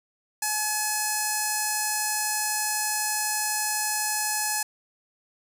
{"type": "tone with notch filter", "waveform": "5% pulse", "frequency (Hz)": 852, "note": "G#5", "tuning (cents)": 44, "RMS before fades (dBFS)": -27, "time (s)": [0.42, 4.63], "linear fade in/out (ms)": 5, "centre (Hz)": 3300, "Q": 0.99, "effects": []}